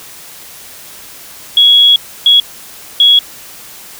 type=tone bursts at uneven times; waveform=sine; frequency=3339 Hz; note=G#7; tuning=9 cents sharp; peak=-3 dBFS; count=3; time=1.57-1.96 / 2.26-2.4 / 3-3.19 s; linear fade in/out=2 ms; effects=white hiss -33 dBFS RMS until 3.99 s